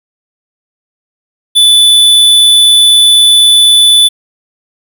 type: tone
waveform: square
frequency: 3484 Hz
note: A7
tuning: 18 cents flat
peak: -3 dBFS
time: 1.55-4.09 s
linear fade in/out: 20 ms
effects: none